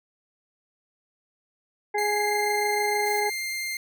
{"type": "harmonic tone", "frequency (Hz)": 415.3, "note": "G#4", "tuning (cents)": 0, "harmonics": [1, 2, 4, 5], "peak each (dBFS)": [-27, -26, -37, -32], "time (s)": [1.94, 3.3], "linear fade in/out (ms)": 10}
{"type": "tone", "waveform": "sawtooth", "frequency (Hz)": 2103, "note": "C7", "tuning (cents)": 8, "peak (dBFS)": -25, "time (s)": [1.98, 3.77], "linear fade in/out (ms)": 2}
{"type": "noise", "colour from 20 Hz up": "violet", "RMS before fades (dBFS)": -40, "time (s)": [3.05, 3.21], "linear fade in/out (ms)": 20}
{"effects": []}